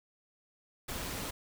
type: noise with amplitude modulation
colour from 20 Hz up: pink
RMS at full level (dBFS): -37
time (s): 0.88-1.31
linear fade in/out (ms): 10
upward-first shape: sine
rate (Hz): 182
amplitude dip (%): 35
effects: none